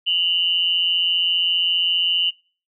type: tone pair together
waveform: sine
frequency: 2825 / 3000 Hz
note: F7 / F#7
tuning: +19 / +23 cents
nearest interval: minor second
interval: 104 cents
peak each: -20 / -19 dBFS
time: 0.06-2.31 s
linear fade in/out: 20 ms
effects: noise-tail reverb RT60 0.4 s tail -25 dB re dry